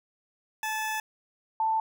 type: tone pair in turn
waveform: 20% pulse / sine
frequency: 869 / 885.2 Hz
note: A5 / A5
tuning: -22 / +10 cents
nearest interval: unison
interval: 32 cents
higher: second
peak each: -24 / -23 dBFS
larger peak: second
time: 0.63-1 / 1.6-1.8 s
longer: first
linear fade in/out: 2 ms
effects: none